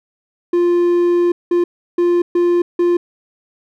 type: tone bursts at uneven times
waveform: triangle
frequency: 349.2 Hz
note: F4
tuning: in tune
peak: -9 dBFS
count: 5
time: 0.53-1.32 / 1.51-1.64 / 1.98-2.22 / 2.35-2.62 / 2.79-2.97 s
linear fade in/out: 5 ms
effects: none